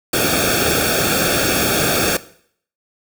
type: noise with comb filter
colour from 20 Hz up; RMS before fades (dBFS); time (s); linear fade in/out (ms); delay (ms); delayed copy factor
pink; -17; 0.13-2.17; 5; 1; -1
effects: noise-tail reverb RT60 0.6 s tail -17 dB re dry